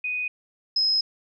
sine tone pair in turn, 2489 / 5118 Hz, D#7 / D#8, 0 / +48 cents, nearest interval octave, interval 1248 cents, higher second, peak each -25 / -19 dBFS, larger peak second, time 0.04-0.28 / 0.76-1.01 s, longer second, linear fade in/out 5 ms, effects none

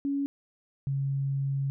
sine tone pair in turn, 280 / 137.59 Hz, C#4 / C#3, +18 / -13 cents, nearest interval octave, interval 1231 cents, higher first, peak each -26 dBFS, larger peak neither, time 0.05-0.26 / 0.87-1.7 s, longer second, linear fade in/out 0 ms, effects none

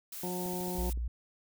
blue noise, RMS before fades -42 dBFS, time 0.12-0.93 s, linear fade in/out 5 ms
harmonic tone, 180 Hz, F#3, 47 cents flat, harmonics 1 / 2 / 3 / 4 / 5, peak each -37 / -38 / -45 / -45 / -44 dBFS, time 0.23-0.9 s, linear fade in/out 5 ms
click train, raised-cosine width 3 ms, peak -36 dBFS, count 8, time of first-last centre 0.46-0.975 s, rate 13.6 Hz
sine tone, 58.9 Hz, A#1, 19 cents sharp, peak -31 dBFS, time 0.78-1.08 s, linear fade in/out 5 ms
effects none

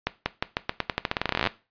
accelerating click train, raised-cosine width 0.3 ms, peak -7 dBFS, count 24, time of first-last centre 0.07-1.472 s, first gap 190 ms, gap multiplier 0.87, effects noise-tail reverb RT60 0.3 s tail -17 dB re dry + resampled to 11025 Hz

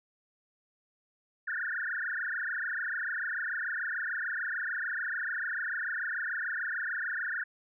sine tone with frequency modulation, 1629 Hz, G#6, 34 cents flat, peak -31 dBFS, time 1.47-7.44 s, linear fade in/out 10 ms, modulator 26.8 Hz, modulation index 7.8, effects none

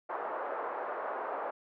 pink band-pass noise, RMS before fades -37 dBFS, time 0.09-1.51 s, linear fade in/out 10 ms, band 480 to 1300 Hz, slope 24 dB/octave, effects none

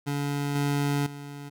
25% pulse tone with level steps, 143 Hz, D3, 46 cents flat, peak -23 / -20 / -34 dBFS, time 0.06-1.5 s, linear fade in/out 20 ms, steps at 0.55 / 1.06 s, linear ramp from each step 5 ms, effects none

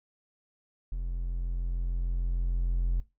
triangle tone with level ramp, 43.28 Hz, F1, 15 cents flat, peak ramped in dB -28 to -21 dBFS, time 0.92-3 s, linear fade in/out 0 ms, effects noise-tail reverb RT60 0.2 s tail -17 dB re dry + tanh soft clip ceiling -17 dBFS

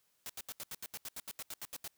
white noise bursts, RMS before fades -43 dBFS, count 15, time 0.26-1.877 s, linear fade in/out 0 ms, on 35 ms, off 78 ms, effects white hiss -75 dBFS RMS until 1.97 s

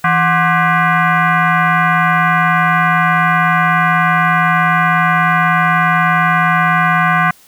sine tone with frequency modulation, 166.2 Hz, E3, 15 cents sharp, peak -9 dBFS, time 0.04-7.31 s, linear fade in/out 5 ms, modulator 449 Hz, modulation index 3.9, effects white hiss -46 dBFS RMS until 7.47 s

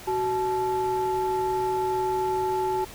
triangle ring-modulated tone, 246.9 Hz, B3, in tune, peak -18 dBFS, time 0.07-2.85 s, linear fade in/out 10 ms, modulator 621 Hz, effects pink hiss -43 dBFS RMS until 2.94 s

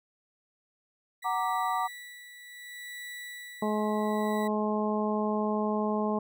35% pulse tone with tremolo, 1957 Hz, B6, 16 cents flat, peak -37 dBFS, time 1.22-4.48 s, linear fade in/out 10 ms, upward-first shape sine, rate 0.67 Hz, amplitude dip 60%
sine chord, Gb augmented, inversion none, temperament equal with one note detuned, 743 / 932.3 / 1174.7 Hz, Gb5 / Bb5 / D6, +7 / 0 / 0 cents, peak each -31 dBFS, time 1.24-1.88 s, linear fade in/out 20 ms
harmonic tone, 212.3 Hz, G#3, 38 cents sharp, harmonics 1 / 2 / 3 / 4 / 5, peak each -29 / -32 / -34 / -35 / -36 dBFS, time 3.62-6.19 s, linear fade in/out 5 ms
effects none

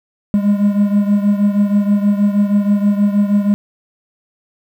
triangle beating tone pair, 202.6 / 208.9 Hz, G#3 / G#3, -43 / +10 cents, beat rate 6.3 Hz, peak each -10 / -15 dBFS, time 0.34-3.54 s, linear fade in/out 0 ms, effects 8-bit

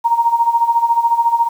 sine tone with tremolo, 932.3 Hz, A#5, in tune, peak -8 dBFS, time 0.04-1.49 s, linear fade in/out 20 ms, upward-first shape sine, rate 14 Hz, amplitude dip 75%, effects 7-bit

